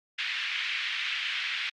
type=band-pass noise; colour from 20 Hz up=pink; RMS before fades=-32 dBFS; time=0.18-1.7 s; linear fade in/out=10 ms; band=1900 to 3400 Hz; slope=24 dB/octave; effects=Opus 48 kbps